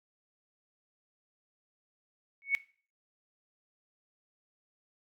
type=tone with exponential growth; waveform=sine; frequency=2217 Hz; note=C#7; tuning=in tune; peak=-20 dBFS; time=2.42-2.55 s; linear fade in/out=0 ms; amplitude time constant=27 ms; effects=noise-tail reverb RT60 0.4 s tail -19 dB re dry + MP3 96 kbps